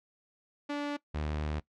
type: tone pair in turn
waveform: sawtooth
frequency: 290 / 75.71 Hz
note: D4 / D#2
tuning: -22 / -47 cents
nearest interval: octave + major seventh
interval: 2325 cents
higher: first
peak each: -28 dBFS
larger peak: neither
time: 0.69-0.97 / 1.14-1.6 s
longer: second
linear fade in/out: 10 ms
effects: noise-tail reverb RT60 0.1 s tail -19 dB re dry + low-pass 4000 Hz 12 dB/octave